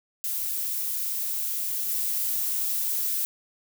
violet noise with level steps, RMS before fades -29 / -27 dBFS, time 0.24-3.25 s, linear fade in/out 0 ms, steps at 1.88 s, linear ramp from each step 10 ms, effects none

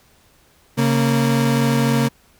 35% pulse tone pair together, 137.41 / 231.1 Hz, C#3 / A#3, -15 / -15 cents, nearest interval major sixth, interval 900 cents, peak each -16 dBFS, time 0.77-2.09 s, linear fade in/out 20 ms, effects pink hiss -55 dBFS RMS until 2.39 s

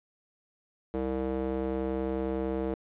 square tone with band-pass filter, 65.41 Hz, C2, in tune, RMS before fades -31 dBFS, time 0.94-2.74 s, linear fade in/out 0 ms, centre 420 Hz, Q 2, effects resampled to 8000 Hz + 10-bit

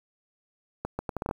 accelerating click train, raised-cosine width 1 ms, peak -16 dBFS, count 8, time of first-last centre 0.85-1.311 s, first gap 140 ms, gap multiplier 0.73, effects 8-bit

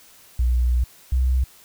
sine tone pair in turn, 61 / 63.88 Hz, B1 / C2, -21 / -41 cents, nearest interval minor second, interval 80 cents, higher second, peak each -16 dBFS, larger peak neither, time 0.39-0.84 / 1.12-1.44 s, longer first, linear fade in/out 5 ms, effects white hiss -50 dBFS RMS until 1.64 s

